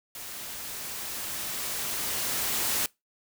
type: noise with level ramp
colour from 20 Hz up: white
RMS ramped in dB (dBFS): -40 to -27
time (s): 0.15-2.86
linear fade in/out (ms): 2
effects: noise-tail reverb RT60 0.2 s tail -23 dB re dry